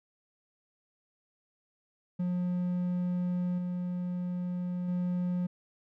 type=tone with level steps; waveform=triangle; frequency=178.7 Hz; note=F3; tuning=40 cents sharp; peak=-26 / -29 / -26 dBFS; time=2.19-5.47 s; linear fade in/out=10 ms; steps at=3.58 / 4.88 s; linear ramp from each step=5 ms; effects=none